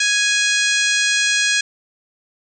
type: harmonic tone with a mistuned harmonic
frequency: 830.6 Hz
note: G#5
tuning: in tune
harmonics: 2 / 3 / 4 / 5 / 6 / 7 / 8 / 9 / 10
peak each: -19 / -21 / -23 / -24 / -28 / -27 / -25 / -30 / -31 dBFS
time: 0-1.61 s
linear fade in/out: 5 ms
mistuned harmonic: 9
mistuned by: +21 cents
effects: none